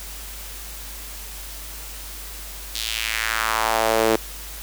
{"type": "tone with high-pass filter sweep", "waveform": "sawtooth", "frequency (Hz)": 111.5, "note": "A2", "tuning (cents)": 23, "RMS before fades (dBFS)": -22, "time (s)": [2.75, 4.16], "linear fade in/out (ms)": 0, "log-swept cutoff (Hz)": [4000, 380], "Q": 2.1, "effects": ["added 50 Hz sine -37 dBFS peak until 4.62 s", "white hiss -37 dBFS RMS until 4.62 s"]}